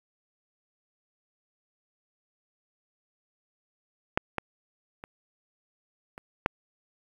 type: clicks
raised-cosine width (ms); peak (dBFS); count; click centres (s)
0.5; -7 / -13 / -25 / -26 / -7; 5; 4.175 / 4.383 / 5.039 / 6.179 / 6.461
effects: 8-bit